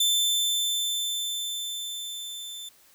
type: tone with level ramp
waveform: sawtooth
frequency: 3540 Hz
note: A7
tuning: 10 cents sharp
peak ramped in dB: -17 to -34 dBFS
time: 0-2.69 s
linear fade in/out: 5 ms
effects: white hiss -58 dBFS RMS until 2.94 s